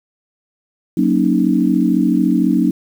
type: chord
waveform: sine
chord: D# minor seventh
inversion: first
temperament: equal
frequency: 185 / 233.1 / 277.2 / 311.1 Hz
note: F#3 / A#3 / C#4 / D#4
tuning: 0 / 0 / 0 / 0 cents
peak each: -17 dBFS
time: 0.97-2.71 s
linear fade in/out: 5 ms
effects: 7-bit